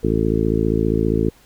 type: harmonic tone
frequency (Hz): 55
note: A1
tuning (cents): 0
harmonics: 1 / 2 / 3 / 4 / 5 / 6 / 7 / 8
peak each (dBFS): -24 / -24 / -24 / -24 / -24 / -24 / -24 / -24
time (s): 0.03-1.3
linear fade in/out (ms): 10
effects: pink hiss -52 dBFS RMS until 1.45 s